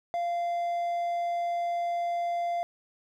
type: tone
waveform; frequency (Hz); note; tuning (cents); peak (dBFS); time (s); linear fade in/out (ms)
triangle; 692; F5; -16; -25; 0.14-2.63; 0
effects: none